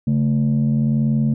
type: tone pair together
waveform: sine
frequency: 140 / 221.2 Hz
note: C#3 / A3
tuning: +18 / +9 cents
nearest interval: minor sixth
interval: 791 cents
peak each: -16 dBFS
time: 0.07-1.34 s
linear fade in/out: 5 ms
effects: tanh soft clip ceiling -11 dBFS